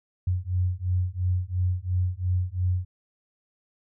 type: beating tone pair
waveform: sine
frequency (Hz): 89.5 / 92.4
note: F2 / F#2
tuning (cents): +43 / -2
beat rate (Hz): 2.9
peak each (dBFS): -26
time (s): 0.27-2.85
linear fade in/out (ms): 5
effects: none